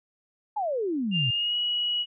sine exponential sweep, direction down, 880 to 114.1 Hz, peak -25 dBFS, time 0.56-1.31 s, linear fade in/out 10 ms
sine tone with pitch glide, 2800 to 2916 Hz, F7 to F#7, +4 to -26 cents, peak -24 dBFS, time 1.11-2.06 s, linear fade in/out 50 ms, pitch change +70 cents, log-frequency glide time 1.28-1.56 s
effects none

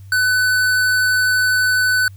sine tone with hard clipping, 1502 Hz, F#6, 26 cents sharp, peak -15 dBFS, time 0.12-2.08 s, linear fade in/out 2 ms, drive 16 dB, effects added 97 Hz sine -35 dBFS peak until 2.16 s + white hiss -57 dBFS RMS until 2.16 s

